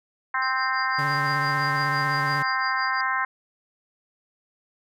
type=harmonic tone; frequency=261.6 Hz; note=C4; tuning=in tune; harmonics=3 / 4 / 5 / 6 / 7 / 8; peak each=-33 / -26 / -31 / -28 / -29 / -35 dBFS; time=0.34-3.25 s; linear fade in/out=5 ms
type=tone with tremolo; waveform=sine; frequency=4800 Hz; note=D8; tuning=37 cents sharp; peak=-31 dBFS; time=0.42-3.01 s; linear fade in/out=2 ms; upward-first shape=triangle; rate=5.9 Hz; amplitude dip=100%
type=tone with vibrato; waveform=40% pulse; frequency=143.5 Hz; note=D3; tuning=40 cents flat; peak=-28 dBFS; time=0.98-2.43 s; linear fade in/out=10 ms; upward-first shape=square; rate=16 Hz; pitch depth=32 cents each way
effects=none